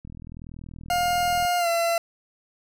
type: click train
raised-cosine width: 5 ms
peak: -28 dBFS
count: 58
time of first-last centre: 0.05-1.45 s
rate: 40.7 Hz
type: tone with pitch glide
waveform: 40% pulse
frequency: 708 to 676.4 Hz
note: F5 to E5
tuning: +23 to +44 cents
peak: -20 dBFS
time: 0.9-1.98 s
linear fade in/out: 2 ms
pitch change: -79 cents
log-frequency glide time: 1.58-1.68 s
effects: none